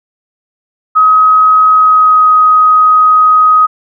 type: tone with pitch glide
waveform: sine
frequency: 1268 to 1256.3 Hz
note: D#6 to D#6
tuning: +32 to +16 cents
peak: -3 dBFS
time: 0.95-3.67 s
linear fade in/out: 20 ms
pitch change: -16 cents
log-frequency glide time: 1.69-2.29 s
effects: none